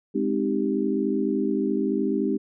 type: chord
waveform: sine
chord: Ab major seventh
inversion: none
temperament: equal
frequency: 207.7 / 261.6 / 311.1 / 392 Hz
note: Ab3 / C4 / Eb4 / G4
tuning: 0 / 0 / 0 / 0 cents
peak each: -27 dBFS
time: 0.14-2.38 s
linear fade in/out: 20 ms
effects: none